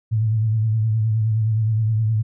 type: tone with vibrato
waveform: sine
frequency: 110 Hz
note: A2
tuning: in tune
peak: -16 dBFS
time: 0.11-2.23 s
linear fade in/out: 20 ms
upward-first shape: triangle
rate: 9.6 Hz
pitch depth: 64 cents each way
effects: none